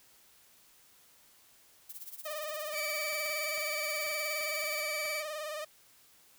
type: noise with tremolo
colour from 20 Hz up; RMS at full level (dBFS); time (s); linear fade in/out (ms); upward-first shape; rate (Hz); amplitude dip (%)
violet; -42; 1.89-4.82; 5; triangle; 17; 95
type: tone with vibrato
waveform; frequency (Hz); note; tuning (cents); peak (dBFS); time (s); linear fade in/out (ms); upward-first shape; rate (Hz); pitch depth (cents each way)
sawtooth; 610; D#5; -34; -33; 2.25-5.65; 10; sine; 19; 56
type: tone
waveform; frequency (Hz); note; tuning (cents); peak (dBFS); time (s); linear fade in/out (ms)
sawtooth; 2306; D7; -32; -31; 2.72-5.24; 50
type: clicks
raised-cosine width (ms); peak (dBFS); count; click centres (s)
0.3; -34; 10; 2.74 / 3.128 / 3.261 / 3.296 / 3.577 / 4.066 / 4.114 / 4.41 / 4.641 / 5.056
effects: white hiss -62 dBFS RMS until 6.38 s